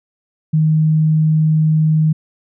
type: tone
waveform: sine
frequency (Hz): 156.3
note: D#3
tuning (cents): +8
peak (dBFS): -10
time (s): 0.53-2.13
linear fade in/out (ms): 10
effects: none